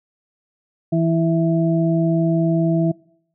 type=harmonic tone; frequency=164.81 Hz; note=E3; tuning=in tune; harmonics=1 / 2 / 4; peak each=-17 / -20 / -23 dBFS; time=0.92-2.92 s; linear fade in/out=10 ms; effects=noise-tail reverb RT60 0.7 s tail -25 dB re dry